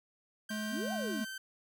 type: tone with pitch glide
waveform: sawtooth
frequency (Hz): 1571 to 1547.6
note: G6 to G6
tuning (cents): +3 to -23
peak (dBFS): -37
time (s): 0.49-1.38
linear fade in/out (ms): 5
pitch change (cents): -26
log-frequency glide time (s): 0.73-0.93
type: tone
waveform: square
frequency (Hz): 213.8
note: A3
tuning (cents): -49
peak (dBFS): -37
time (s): 0.5-1.25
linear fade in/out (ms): 10
type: exponential two-way sweep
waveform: sine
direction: up then down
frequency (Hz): 207.7 to 784 to 207.7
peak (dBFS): -37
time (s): 0.7-1.25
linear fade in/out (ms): 20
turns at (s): 0.93
effects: none